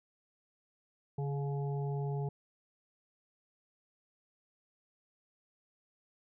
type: harmonic tone with a mistuned harmonic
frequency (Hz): 141.7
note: C#3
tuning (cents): +38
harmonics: 1 / 3 / 5 / 6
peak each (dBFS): -33 / -41 / -48 / -48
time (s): 1.18-2.29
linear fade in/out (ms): 5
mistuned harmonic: 3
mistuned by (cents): -28
effects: none